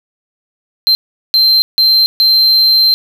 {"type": "tone bursts at uneven times", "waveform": "triangle", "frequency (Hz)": 4128, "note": "C8", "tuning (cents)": -24, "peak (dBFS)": -5, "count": 4, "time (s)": [[0.87, 0.95], [1.34, 1.62], [1.78, 2.06], [2.2, 2.94]], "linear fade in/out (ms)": 0, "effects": []}